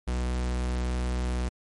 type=tone; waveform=45% pulse; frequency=61.74 Hz; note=B1; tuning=in tune; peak=-26 dBFS; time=0.07-1.49 s; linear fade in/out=10 ms; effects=MP3 48 kbps